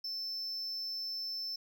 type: tone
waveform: triangle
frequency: 5300 Hz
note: E8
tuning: 9 cents sharp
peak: -35 dBFS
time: 0.04-1.56 s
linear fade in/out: 5 ms
effects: none